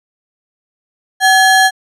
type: ring-modulated tone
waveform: square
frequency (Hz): 1231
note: D#6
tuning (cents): -19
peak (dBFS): -4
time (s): 1.2-1.71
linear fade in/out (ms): 50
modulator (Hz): 470
effects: low-pass 11000 Hz 12 dB/octave